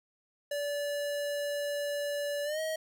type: tone with pitch glide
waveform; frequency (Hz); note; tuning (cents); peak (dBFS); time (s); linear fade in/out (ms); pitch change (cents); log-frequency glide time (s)
square; 578 to 634; D5 to D#5; -28 to +32; -32; 0.51-2.76; 5; +160; 2.44-2.6
effects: none